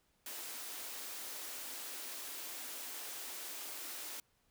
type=high-pass noise; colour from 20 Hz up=white; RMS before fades=-45 dBFS; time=0.26-4.2 s; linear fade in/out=2 ms; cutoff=240 Hz; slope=96 dB/octave; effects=pink hiss -75 dBFS RMS until 4.5 s